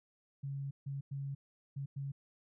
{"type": "tone bursts at uneven times", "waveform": "sine", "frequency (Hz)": 138.59, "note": "C#3", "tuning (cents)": 0, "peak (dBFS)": -37, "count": 5, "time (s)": [[0.43, 0.71], [0.86, 1.01], [1.11, 1.35], [1.76, 1.86], [1.96, 2.12]], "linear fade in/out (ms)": 10, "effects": []}